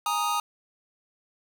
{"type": "chord", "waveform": "square", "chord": "Ab suspended second", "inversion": "none", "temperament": "equal", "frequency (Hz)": [830.6, 932.3, 1244.5], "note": ["Ab5", "Bb5", "Eb6"], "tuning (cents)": [0, 0, 0], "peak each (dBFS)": [-32, -30, -28], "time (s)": [0.06, 0.4], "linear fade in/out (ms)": 2, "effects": []}